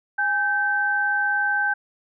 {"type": "tone pair together", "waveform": "sine", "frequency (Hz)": [822.4, 1551], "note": ["G#5", "G6"], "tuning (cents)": [-17, -19], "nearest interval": "major seventh", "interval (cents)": 1098, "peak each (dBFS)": [-26, -20], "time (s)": [0.18, 1.74], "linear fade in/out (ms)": 10, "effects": []}